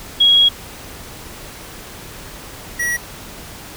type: tone pair in turn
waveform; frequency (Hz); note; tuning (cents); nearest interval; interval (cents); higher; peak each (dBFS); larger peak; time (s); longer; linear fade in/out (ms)
sine / square; 3308 / 1922.2; G#7 / B6; -8 / -47; major sixth; 939; first; -8 / -18; first; 0.2-0.49 / 2.79-2.97; first; 10
effects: pink hiss -35 dBFS RMS until 3.76 s